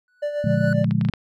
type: tone with exponential growth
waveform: triangle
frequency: 1480 Hz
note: F#6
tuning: in tune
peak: -22 dBFS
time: 0.08-0.73 s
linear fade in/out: 1 ms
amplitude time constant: 140 ms
type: tone with tremolo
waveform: triangle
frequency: 587.3 Hz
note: D5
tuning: in tune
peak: -19 dBFS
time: 0.22-0.85 s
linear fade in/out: 10 ms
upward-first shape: sine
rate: 7.4 Hz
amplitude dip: 55%
type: chord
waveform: sine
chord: Bb dominant seventh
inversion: none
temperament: just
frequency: 116.54 / 145.68 / 174.81 / 209.8 Hz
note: Bb2 / D3 / F3 / Ab3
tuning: 0 / -14 / +2 / +18 cents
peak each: -23 dBFS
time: 0.44-1.1 s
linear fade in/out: 5 ms
type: clicks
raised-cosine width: 0.3 ms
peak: -18 dBFS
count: 6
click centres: 0.844 / 0.91 / 1.012 / 1.05 / 1.087 / 1.137 s
effects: none